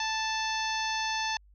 harmonic tone, 880 Hz, A5, in tune, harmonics 1 / 2 / 3 / 4 / 5 / 6 / 7, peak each -32 / -35 / -37 / -38 / -39 / -40 / -40 dBFS, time 0-1.37 s, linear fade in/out 2 ms, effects added 50 Hz sine -55 dBFS peak until 1.54 s

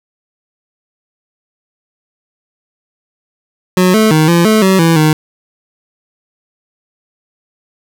25% pulse tone with pitch steps, 183 / 218 / 156.1 / 170.8 / 217.4 / 190.1 / 165.4 / 154.8 Hz, F#3 / A3 / D#3 / F3 / A3 / F#3 / E3 / D#3, -19 / -16 / +6 / -38 / -21 / +47 / +6 / -9 cents, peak -3 dBFS, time 3.77-5.13 s, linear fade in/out 2 ms, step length 170 ms, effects none

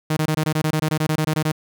sawtooth tone bursts, 155.4 Hz, D#3, 2 cents flat, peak -14 dBFS, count 16, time 0.1-1.518 s, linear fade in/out 5 ms, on 68 ms, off 22 ms, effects none

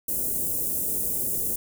white band-stop noise, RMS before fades -27 dBFS, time 0.08-1.56 s, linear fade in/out 5 ms, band 510 to 8700 Hz, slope 24 dB/octave, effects none

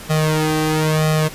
sawtooth tone with flanger, 155.56 Hz, D#3, in tune, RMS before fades -17 dBFS, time 0.09-1.29 s, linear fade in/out 20 ms, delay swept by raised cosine 1.6 to 2.56 ms, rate 1 Hz, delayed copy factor +0.95, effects pink hiss -35 dBFS RMS until 1.34 s + resampled to 32000 Hz

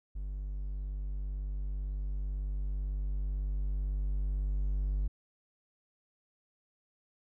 triangle tone with level ramp, 49 Hz, G1, in tune, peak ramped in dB -33 to -26 dBFS, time 0.15-5.08 s, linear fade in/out 10 ms, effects none

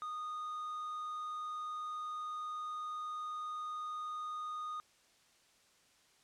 triangle tone, 1234 Hz, D#6, 15 cents flat, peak -37 dBFS, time 0.02-4.8 s, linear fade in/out 0 ms, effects white hiss -68 dBFS RMS until 6.23 s + low-pass 8000 Hz 12 dB/octave

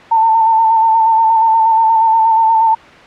sine tone with vibrato, 896 Hz, A5, 31 cents sharp, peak -7 dBFS, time 0.11-2.75 s, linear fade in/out 10 ms, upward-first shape square, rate 8.4 Hz, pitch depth 27 cents each way, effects white hiss -36 dBFS RMS until 3.06 s + low-pass 2000 Hz 12 dB/octave

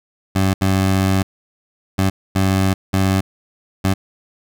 20% pulse tone bursts at uneven times, 95.5 Hz, G2, 45 cents flat, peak -9 dBFS, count 6, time 0.35-0.54 / 0.61-1.23 / 1.98-2.1 / 2.35-2.74 / 2.93-3.21 / 3.84-3.94 s, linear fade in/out 10 ms, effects none

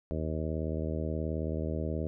harmonic tone, 78.7 Hz, D#2, 20 cents sharp, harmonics 1 / 2 / 3 / 4 / 5 / 6 / 7 / 8, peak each -34 / -37 / -39 / -40 / -41 / -42 / -42 / -43 dBFS, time 0.11-2.07 s, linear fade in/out 0 ms, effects none

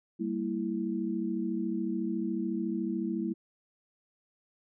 sine chord, E diminished, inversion first, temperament equal with one note detuned, 196 / 229.9 / 329.6 Hz, G3 / Bb3 / E4, 0 / -24 / 0 cents, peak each -34 / -34 / -33 dBFS, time 0.19-3.34 s, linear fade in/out 20 ms, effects none

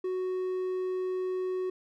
triangle tone, 370 Hz, F#4, in tune, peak -27 dBFS, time 0.04-1.7 s, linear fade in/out 5 ms, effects none

